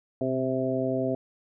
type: harmonic tone with a mistuned harmonic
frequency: 130.81 Hz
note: C3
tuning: in tune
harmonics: 1 / 2 / 3 / 4 / 5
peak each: -34 / -29 / -31 / -32 / -30 dBFS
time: 0.21-1.15 s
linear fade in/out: 2 ms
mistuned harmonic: 1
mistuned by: -43 cents
effects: none